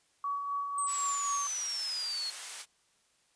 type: tone with tremolo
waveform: sine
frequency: 1132 Hz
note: C#6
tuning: 36 cents sharp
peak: -30 dBFS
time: 0.24-1.47 s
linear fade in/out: 2 ms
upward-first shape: sine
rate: 3.9 Hz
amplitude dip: 40%
type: exponential sweep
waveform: sine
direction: down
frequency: 8372 to 4277 Hz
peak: -33 dBFS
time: 0.78-2.3 s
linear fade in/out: 2 ms
type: high-pass noise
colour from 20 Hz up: white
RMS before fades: -41 dBFS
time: 0.86-2.66 s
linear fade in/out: 50 ms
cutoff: 820 Hz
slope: 12 dB/octave
effects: white hiss -70 dBFS RMS until 3.35 s + resampled to 22050 Hz